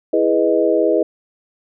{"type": "chord", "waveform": "sine", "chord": "E major seventh", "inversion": "none", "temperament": "equal", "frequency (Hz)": [329.6, 415.3, 493.9, 622.3], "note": ["E4", "G#4", "B4", "D#5"], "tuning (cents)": [0, 0, 0, 0], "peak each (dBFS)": -18, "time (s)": [0.13, 1.03], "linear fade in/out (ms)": 5, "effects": []}